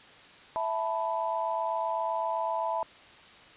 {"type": "chord", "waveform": "sine", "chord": "E suspended fourth", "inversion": "none", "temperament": "equal", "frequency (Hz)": [659.3, 880, 987.8], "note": ["E5", "A5", "B5"], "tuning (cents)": [0, 0, 0], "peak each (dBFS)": -32, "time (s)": [0.56, 2.83], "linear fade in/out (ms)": 0, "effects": ["white hiss -52 dBFS RMS until 3.56 s", "resampled to 8000 Hz"]}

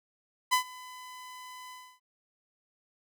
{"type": "tone with ADSR envelope", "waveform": "sawtooth", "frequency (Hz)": 1007, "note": "B5", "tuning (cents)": 33, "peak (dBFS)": -17, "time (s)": [0.51, 2], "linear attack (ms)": 22, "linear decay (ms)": 100, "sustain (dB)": -23, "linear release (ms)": 290, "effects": []}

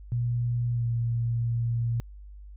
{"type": "tone with pitch glide", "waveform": "sine", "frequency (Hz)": [120, 117.19], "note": ["B2", "A#2"], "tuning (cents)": [-49, 10], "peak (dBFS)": -24, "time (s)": [0.12, 2], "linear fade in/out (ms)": 0, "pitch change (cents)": -41, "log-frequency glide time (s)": [0.72, 0.86], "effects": ["added 50 Hz sine -42 dBFS peak until 2.56 s"]}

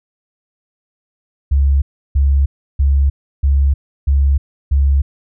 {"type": "tone bursts", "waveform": "sine", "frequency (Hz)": 69.3, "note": "C#2", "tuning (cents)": 0, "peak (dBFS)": -9, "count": 6, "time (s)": [1.51, 5.02], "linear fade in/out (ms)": 10, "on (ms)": 310, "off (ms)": 330, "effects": []}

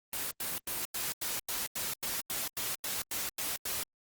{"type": "noise bursts", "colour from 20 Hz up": "white", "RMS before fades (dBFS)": -35, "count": 14, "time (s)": [0.13, 3.833], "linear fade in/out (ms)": 2, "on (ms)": 180, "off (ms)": 91, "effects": ["Opus 24 kbps"]}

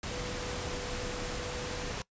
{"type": "tone in noise", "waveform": "sine", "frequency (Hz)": 493.9, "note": "B4", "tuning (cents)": 0, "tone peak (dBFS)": -41, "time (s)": [0.11, 1.92], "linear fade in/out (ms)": 2, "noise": "pink", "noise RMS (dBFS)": -37, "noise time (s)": [0.03, 2.02], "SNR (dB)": -7, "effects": ["noise-tail reverb RT60 0.1 s tail -20 dB re dry", "resampled to 16000 Hz"]}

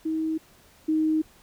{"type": "tone pair in turn", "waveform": "sine", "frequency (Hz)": [317.9, 313.2], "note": ["D#4", "D#4"], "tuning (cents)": [37, 11], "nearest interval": "unison", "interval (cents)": 26, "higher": "first", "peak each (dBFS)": [-24, -20], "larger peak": "second", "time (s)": [[0.05, 0.38], [0.88, 1.22]], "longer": "second", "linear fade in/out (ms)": 10, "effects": ["pink hiss -56 dBFS RMS until 1.42 s"]}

